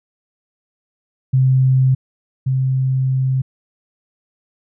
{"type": "tone pair in turn", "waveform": "sine", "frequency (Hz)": [130.81, 131.39], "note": ["C3", "C3"], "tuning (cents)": [0, 8], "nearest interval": "unison", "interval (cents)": 8, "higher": "second", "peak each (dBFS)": [-10, -14], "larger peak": "first", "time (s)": [[1.33, 1.95], [2.46, 3.42]], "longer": "second", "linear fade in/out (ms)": 10, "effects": []}